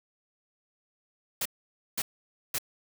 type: noise bursts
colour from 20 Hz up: white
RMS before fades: -30 dBFS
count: 3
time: 1.41-2.585 s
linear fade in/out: 5 ms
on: 45 ms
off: 520 ms
effects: none